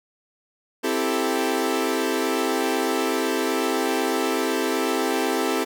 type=chord; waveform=sawtooth; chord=A minor seventh; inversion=first; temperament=equal; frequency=261.6 / 329.6 / 392 / 440 Hz; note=C4 / E4 / G4 / A4; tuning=0 / 0 / 0 / 0 cents; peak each=-23 dBFS; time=0.83-5.65 s; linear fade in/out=20 ms; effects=none